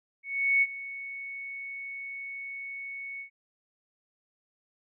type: tone with ADSR envelope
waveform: sine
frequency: 2217 Hz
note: C#7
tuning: in tune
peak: -19 dBFS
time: 0.23-3.3 s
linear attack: 390 ms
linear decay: 41 ms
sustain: -17 dB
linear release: 100 ms
effects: none